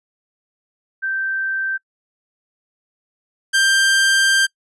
sine / sawtooth tone pair in turn, 1560 / 1580 Hz, G6 / G6, -9 / +13 cents, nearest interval unison, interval 22 cents, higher second, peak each -19 / -9 dBFS, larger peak second, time 1.02-1.78 / 3.53-4.47 s, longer second, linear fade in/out 20 ms, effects noise-tail reverb RT60 0.1 s tail -26 dB re dry + resampled to 24000 Hz

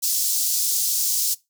pink high-pass noise, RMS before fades -22 dBFS, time 0.02-1.35 s, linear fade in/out 20 ms, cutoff 5100 Hz, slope 24 dB/octave, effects noise-tail reverb RT60 0.2 s tail -20 dB re dry

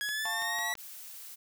sawtooth linear sweep, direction up, 1661.2 to 1954 Hz, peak -28 dBFS, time 0.01-0.74 s, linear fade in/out 0 ms
click train, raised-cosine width 0.2 ms, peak -27 dBFS, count 5, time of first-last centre 0.09-0.753 s, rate 6.03 Hz
triangle chord, F augmented, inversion none, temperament equal, 698.5 / 880 / 1108.7 Hz, F5 / A5 / C#6, 0 / 0 / 0 cents, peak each -39 / -37 / -41 dBFS, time 0.25-0.73 s, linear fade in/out 2 ms
blue noise, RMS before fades -46 dBFS, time 0.77-1.36 s, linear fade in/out 20 ms
effects none

